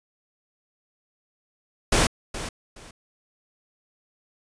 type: noise with echo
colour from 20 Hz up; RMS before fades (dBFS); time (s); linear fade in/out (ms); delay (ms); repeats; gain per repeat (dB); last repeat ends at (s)
pink; -19; 1.92-2.07; 5; 420; 2; -13; 2.91
effects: resampled to 22050 Hz